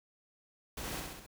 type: noise with echo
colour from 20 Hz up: pink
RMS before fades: -41 dBFS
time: 0.77-1 s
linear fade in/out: 5 ms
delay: 66 ms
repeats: 4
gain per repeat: -3 dB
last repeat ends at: 1.264 s
effects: none